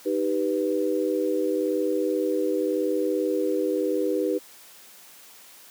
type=chord; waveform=sine; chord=Eb augmented; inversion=none; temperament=equal; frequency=311.1 / 392 / 493.9 Hz; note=Eb4 / G4 / B4; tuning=0 / 0 / 0 cents; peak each=-26 dBFS; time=0.05-4.39 s; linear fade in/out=20 ms; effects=white hiss -49 dBFS RMS until 5.7 s + high-pass 200 Hz 12 dB/octave